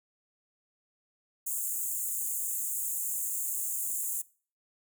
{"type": "high-pass noise", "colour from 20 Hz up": "pink", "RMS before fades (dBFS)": -33, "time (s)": [1.46, 4.22], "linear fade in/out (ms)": 10, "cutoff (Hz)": 6800, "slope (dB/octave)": 96, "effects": ["noise-tail reverb RT60 0.4 s tail -21 dB re dry"]}